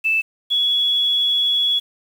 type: tone pair in turn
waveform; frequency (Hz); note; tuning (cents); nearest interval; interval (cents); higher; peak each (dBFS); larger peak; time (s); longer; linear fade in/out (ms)
sine; 2637 / 3372; E7 / G#7; 0 / +26; major third; 426; second; -15; neither; 0.04-0.22 / 0.5-1.8; second; 20
effects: 7-bit